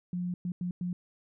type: tone bursts at uneven times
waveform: sine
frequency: 178 Hz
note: F3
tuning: 33 cents sharp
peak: -30 dBFS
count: 4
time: 0.13-0.34 / 0.45-0.52 / 0.61-0.71 / 0.81-0.93 s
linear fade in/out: 2 ms
effects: none